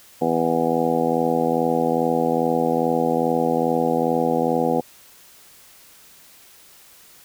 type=harmonic tone; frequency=82.41 Hz; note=E2; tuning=in tune; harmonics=2 / 3 / 4 / 5 / 6 / 7 / 8 / 9 / 10; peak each=-29 / -24 / -27 / -28 / -22 / -34 / -32 / -25 / -29 dBFS; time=0.21-4.81 s; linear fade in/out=10 ms; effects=white hiss -49 dBFS RMS until 7.24 s